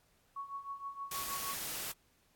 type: tone with tremolo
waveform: sine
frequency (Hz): 1112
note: C#6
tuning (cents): +5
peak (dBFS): -37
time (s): 0.36-1.54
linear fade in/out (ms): 5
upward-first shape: triangle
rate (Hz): 6.4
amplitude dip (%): 85
type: noise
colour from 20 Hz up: white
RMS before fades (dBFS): -40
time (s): 1.11-1.92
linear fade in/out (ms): 5
effects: pink hiss -71 dBFS RMS until 2.35 s + AAC 64 kbps